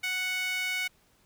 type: tone with high-pass filter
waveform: sawtooth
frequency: 740 Hz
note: F#5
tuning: in tune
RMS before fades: -31 dBFS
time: 0.03-0.88 s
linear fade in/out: 10 ms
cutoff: 2100 Hz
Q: 3.7
effects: pink hiss -65 dBFS RMS until 1.25 s